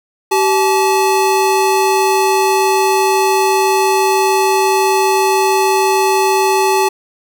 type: tone pair together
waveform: square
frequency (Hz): 384.4 / 863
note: G4 / A5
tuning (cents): -34 / -34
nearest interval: octave + major second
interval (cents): 1400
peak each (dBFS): -14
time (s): 0.31-6.89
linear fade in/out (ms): 10
effects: none